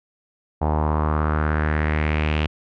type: tone with low-pass filter sweep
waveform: sawtooth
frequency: 76.6 Hz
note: D#2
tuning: 27 cents flat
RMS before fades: -21 dBFS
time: 0.61-2.47 s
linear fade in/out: 10 ms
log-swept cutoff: 830 to 2900 Hz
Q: 3.6
effects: none